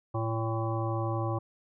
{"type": "harmonic tone", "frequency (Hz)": 112.8, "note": "A2", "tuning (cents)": 44, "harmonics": [1, 3, 5, 7, 9, 10], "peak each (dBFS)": [-30, -35, -37, -38, -40, -40], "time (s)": [0.14, 1.39], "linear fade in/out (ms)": 10, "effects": []}